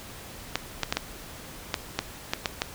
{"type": "clicks", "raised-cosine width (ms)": 0.2, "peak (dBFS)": -7, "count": 9, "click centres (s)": [0.556, 0.833, 0.925, 0.97, 1.742, 1.99, 2.335, 2.458, 2.619], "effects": ["pink hiss -43 dBFS RMS until 2.74 s"]}